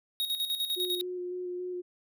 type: tone with tremolo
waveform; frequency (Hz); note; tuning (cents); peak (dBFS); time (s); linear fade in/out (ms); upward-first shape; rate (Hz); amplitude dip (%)
square; 3757; A#7; +13; -28; 0.2-1.01; 0; square; 10; 60
type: tone with vibrato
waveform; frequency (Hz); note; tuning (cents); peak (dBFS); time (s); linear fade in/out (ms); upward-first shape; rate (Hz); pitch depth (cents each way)
sine; 360; F#4; -47; -33; 0.76-1.82; 20; square; 3.6; 12
effects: none